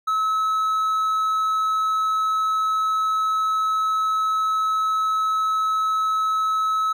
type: tone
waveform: triangle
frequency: 1293 Hz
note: E6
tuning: 34 cents flat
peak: -17 dBFS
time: 0.07-6.93 s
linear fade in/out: 10 ms
effects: none